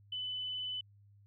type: tone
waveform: sine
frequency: 3006 Hz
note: F#7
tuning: 27 cents sharp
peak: -36 dBFS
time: 0.12-0.81 s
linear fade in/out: 5 ms
effects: added 101 Hz sine -59 dBFS peak until 1.26 s